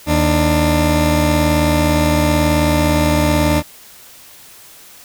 20% pulse tone pair together, 79 / 298 Hz, D#2 / D4, +27 / +25 cents, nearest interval octave + major seventh, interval 2298 cents, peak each -10 dBFS, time 0.06-3.63 s, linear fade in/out 50 ms, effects white hiss -41 dBFS RMS until 5.04 s

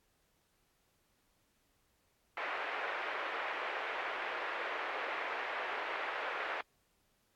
white band-pass noise, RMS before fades -39 dBFS, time 2.37-6.61 s, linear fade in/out 2 ms, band 440 to 2200 Hz, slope 24 dB/octave, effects pink hiss -75 dBFS RMS until 7.35 s + AAC 64 kbps

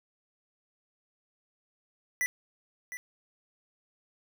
square tone with echo, 1975.5 Hz, B6, in tune, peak -27 dBFS, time 2.21-2.26 s, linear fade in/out 0 ms, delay 710 ms, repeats 1, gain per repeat -11 dB, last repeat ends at 2.97 s, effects none

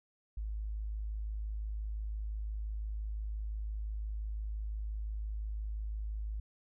sine tone, 52.9 Hz, G#1, 33 cents sharp, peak -35 dBFS, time 0.37-6.4 s, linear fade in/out 5 ms, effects none

